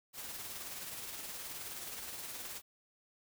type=noise with tremolo; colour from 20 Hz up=white; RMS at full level=-43 dBFS; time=0.13-2.62 s; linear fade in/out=50 ms; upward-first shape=sine; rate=19 Hz; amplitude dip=35%; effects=none